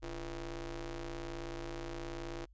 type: ring-modulated tone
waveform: sawtooth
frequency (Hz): 155.56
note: D#3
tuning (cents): 0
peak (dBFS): -33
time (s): 0.02-2.46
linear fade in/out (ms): 20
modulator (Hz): 185
effects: added 50 Hz sine -58 dBFS peak until 2.53 s + resampled to 16000 Hz